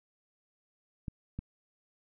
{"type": "clicks", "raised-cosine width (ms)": 5, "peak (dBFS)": -24, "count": 2, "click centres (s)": [1.082, 1.39], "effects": []}